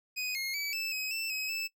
25% pulse tone with pitch steps, 2501 / 2147 / 2291 / 2636 / 2537 / 2664 / 2545 / 2632 Hz, D#7 / C7 / D7 / E7 / D#7 / E7 / D#7 / E7, +8 / +44 / -44 / -1 / +33 / +18 / +39 / -3 cents, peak -29 dBFS, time 0.16-1.68 s, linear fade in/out 20 ms, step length 190 ms, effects noise-tail reverb RT60 0.1 s tail -20 dB re dry

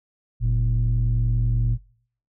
sine tone pair together, 46.25 / 116.54 Hz, F#1 / A#2, 0 / 0 cents, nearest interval octave + major third, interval 1600 cents, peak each -19 dBFS, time 0.4-1.78 s, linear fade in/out 50 ms, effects noise-tail reverb RT60 0.6 s tail -24 dB re dry + tanh soft clip ceiling -14 dBFS

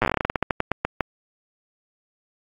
slowing click train, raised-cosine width 0.5 ms, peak -5 dBFS, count 20, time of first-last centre 0.02-1.007 s, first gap 8 ms, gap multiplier 1.18, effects AAC 64 kbps

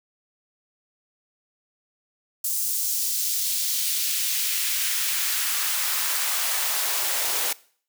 white noise with high-pass filter sweep, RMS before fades -25 dBFS, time 2.44-7.53 s, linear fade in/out 5 ms, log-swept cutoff 7400 to 450 Hz, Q 1, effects noise-tail reverb RT60 0.5 s tail -21 dB re dry

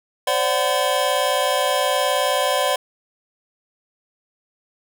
square tone cluster, 520 / 579 / 745 / 1017 / 3238 Hz, C5 / D5 / F#5 / C6 / G#7, -11 / -25 / +12 / -50 / -45 cents, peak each -25 / -23 / -25 / -25 / -29 dBFS, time 0.27-2.76 s, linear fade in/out 5 ms, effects none

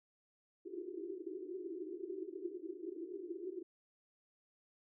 pink band-pass noise, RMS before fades -45 dBFS, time 0.65-3.63 s, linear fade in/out 10 ms, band 330 to 390 Hz, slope 96 dB/octave, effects none

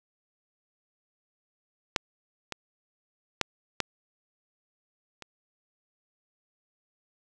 clicks, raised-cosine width 0.2 ms, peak -6 / -16 / -6 / -8 / -24 dBFS, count 5, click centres 1.962 / 2.523 / 3.413 / 3.803 / 5.223 s, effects none

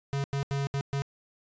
square tone bursts at uneven times, 139.3 Hz, C#3, 9 cents sharp, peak -28 dBFS, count 5, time 0.13-0.24 / 0.33-0.43 / 0.51-0.67 / 0.74-0.81 / 0.93-1.02 s, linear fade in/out 0 ms, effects resampled to 16000 Hz

